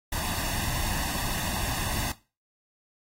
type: noise with comb filter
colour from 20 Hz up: pink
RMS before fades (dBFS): -30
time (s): 0.12-2.12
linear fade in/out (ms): 5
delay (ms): 1.1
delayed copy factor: +0.65
effects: noise-tail reverb RT60 0.3 s tail -17 dB re dry + AAC 48 kbps